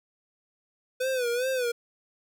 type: tone with vibrato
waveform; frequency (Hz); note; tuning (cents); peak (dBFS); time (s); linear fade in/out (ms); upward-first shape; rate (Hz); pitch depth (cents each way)
square; 499.3; B4; +19; -26; 1-1.72; 10; sine; 2.5; 99
effects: none